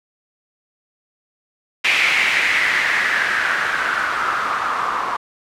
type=noise with low-pass filter sweep; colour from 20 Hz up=blue; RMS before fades=-19 dBFS; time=1.84-5.17 s; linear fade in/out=10 ms; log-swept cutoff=2400 to 1100 Hz; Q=4.3; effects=none